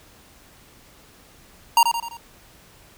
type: tone with echo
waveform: square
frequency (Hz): 932.3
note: A#5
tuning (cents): 0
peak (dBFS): -12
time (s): 1.77-1.83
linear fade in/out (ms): 2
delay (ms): 85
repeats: 4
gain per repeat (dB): -6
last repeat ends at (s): 2.17
effects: pink hiss -51 dBFS RMS until 2.97 s